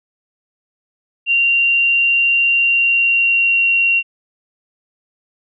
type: tone with pitch glide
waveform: sine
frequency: 2767 to 2749 Hz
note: F7 to F7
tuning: -17 to -28 cents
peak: -11 dBFS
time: 1.26-4.03 s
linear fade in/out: 50 ms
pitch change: -11 cents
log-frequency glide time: 2.54-3.67 s
effects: none